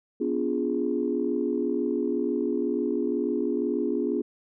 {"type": "chord", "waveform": "sine", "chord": "B diminished seventh", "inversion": "none", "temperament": "equal with one note detuned", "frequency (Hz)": [246.9, 289, 349.2, 415.3], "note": ["B3", "D4", "F4", "Ab4"], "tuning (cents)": [0, -28, 0, 0], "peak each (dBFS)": -29, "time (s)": [0.2, 4.22], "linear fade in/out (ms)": 10, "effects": ["tanh soft clip ceiling -13 dBFS"]}